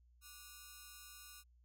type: ring-modulated tone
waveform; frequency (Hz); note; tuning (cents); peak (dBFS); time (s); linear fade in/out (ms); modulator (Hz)
5% pulse; 1321; E6; +3; -39; 0.21-1.44; 50; 144
effects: added 60 Hz sine -65 dBFS peak until 1.64 s